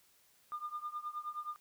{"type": "tone with tremolo", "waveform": "sine", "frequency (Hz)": 1209, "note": "D6", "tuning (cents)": 50, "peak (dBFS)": -34, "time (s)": [0.52, 1.56], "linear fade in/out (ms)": 0, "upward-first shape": "triangle", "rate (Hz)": 9.5, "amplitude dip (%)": 95, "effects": ["tanh soft clip ceiling -32 dBFS", "white hiss -68 dBFS RMS until 1.6 s"]}